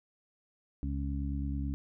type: harmonic tone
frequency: 69.3 Hz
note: C#2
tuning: in tune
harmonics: 1 / 2 / 3 / 4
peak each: -33 / -39 / -42 / -39 dBFS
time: 0.83-1.74 s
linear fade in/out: 0 ms
effects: none